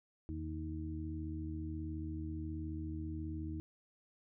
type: harmonic tone with a mistuned harmonic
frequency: 78.6 Hz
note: D#2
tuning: 18 cents sharp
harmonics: 1 / 2 / 3 / 4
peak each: -41 / -48 / -51 / -43 dBFS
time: 0.29-3.6 s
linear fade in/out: 0 ms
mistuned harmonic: 1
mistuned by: +88 cents
effects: none